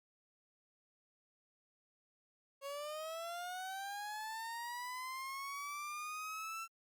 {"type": "linear sweep", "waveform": "30% pulse", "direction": "up", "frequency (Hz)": [548, 1347], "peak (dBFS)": -39, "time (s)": [2.61, 6.68], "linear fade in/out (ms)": 50, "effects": ["Opus 48 kbps"]}